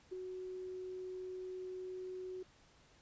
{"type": "tone with ADSR envelope", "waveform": "sine", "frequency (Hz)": 370, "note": "F#4", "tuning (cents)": 0, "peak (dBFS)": -38, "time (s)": [0.11, 2.43], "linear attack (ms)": 19, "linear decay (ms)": 7, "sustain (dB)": -4, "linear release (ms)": 6, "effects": ["pink hiss -66 dBFS RMS until 3.01 s", "resampled to 16000 Hz"]}